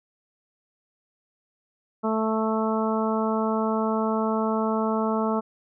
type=harmonic tone; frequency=220 Hz; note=A3; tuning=in tune; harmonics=1 / 2 / 3 / 4 / 5 / 6; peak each=-25 / -28 / -30 / -31 / -32 / -33 dBFS; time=2.03-5.41 s; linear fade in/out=20 ms; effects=none